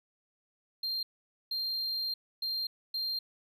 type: tone bursts at uneven times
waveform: triangle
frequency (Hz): 4186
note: C8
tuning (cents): 0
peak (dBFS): -30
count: 4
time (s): 0.83-1.03 / 1.51-2.14 / 2.42-2.67 / 2.94-3.19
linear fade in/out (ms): 5
effects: none